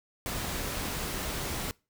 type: noise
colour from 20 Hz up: pink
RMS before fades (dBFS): -34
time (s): 0.26-1.71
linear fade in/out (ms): 0
effects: noise-tail reverb RT60 0.3 s tail -24 dB re dry